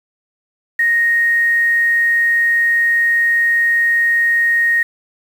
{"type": "tone with quantisation", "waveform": "sine", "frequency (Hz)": 1865, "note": "A#6", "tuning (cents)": 0, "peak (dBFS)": -11, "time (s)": [0.79, 4.83], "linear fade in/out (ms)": 5, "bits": 6, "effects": []}